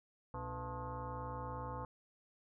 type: tone with frequency modulation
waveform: sine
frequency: 501 Hz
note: B4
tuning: 25 cents sharp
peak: -40 dBFS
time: 0.34-1.85 s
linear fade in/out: 2 ms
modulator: 189 Hz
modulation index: 3.5
effects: none